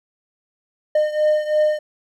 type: beating tone pair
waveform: triangle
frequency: 608 / 611 Hz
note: D#5 / D#5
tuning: -40 / -32 cents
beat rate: 3 Hz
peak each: -15 / -19 dBFS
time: 0.95-1.79 s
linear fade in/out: 5 ms
effects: none